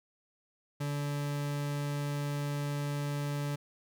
40% pulse tone, 144.5 Hz, D3, 28 cents flat, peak -31 dBFS, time 0.8-3.56 s, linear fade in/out 10 ms, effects none

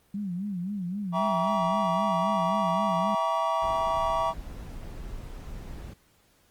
sine tone with vibrato, 190 Hz, F#3, 46 cents sharp, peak -29 dBFS, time 0.14-3.15 s, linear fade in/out 5 ms, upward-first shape sine, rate 3.8 Hz, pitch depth 160 cents each way
triangle chord, E diminished seventh, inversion none, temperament just, 659.3 / 791.1 / 949.3 / 1139.2 Hz, E5 / G5 / Bb5 / Db6, 0 / +16 / +31 / +47 cents, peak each -27 / -32 / -27 / -27 dBFS, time 1.12-4.34 s, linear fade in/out 50 ms
brown noise, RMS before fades -39 dBFS, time 3.62-5.94 s, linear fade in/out 10 ms
effects pink hiss -64 dBFS RMS until 6.5 s + Opus 32 kbps

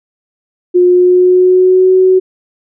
sine tone with pitch glide, 358.1 to 373.3 Hz, F4 to F#4, +43 to +15 cents, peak -4 dBFS, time 0.74-2.2 s, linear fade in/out 20 ms, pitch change +72 cents, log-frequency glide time 0.86-1.92 s, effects none

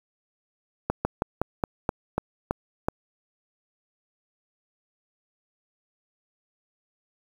slowing click train, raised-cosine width 1 ms, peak -9 dBFS, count 9, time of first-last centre 0.9-2.885 s, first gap 150 ms, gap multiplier 1.14, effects 7-bit

